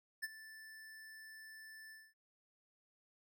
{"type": "tone with ADSR envelope", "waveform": "square", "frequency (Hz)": 1760, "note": "A6", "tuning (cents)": 0, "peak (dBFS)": -37, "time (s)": [0.22, 2.14], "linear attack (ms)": 19, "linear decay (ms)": 32, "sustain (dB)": -16, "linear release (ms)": 230, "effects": []}